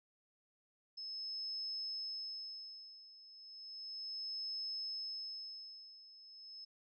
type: tone with tremolo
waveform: sine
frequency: 5200 Hz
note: E8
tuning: 24 cents flat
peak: -39 dBFS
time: 0.97-6.65 s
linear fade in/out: 10 ms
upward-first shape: sine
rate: 0.34 Hz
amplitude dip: 85%
effects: none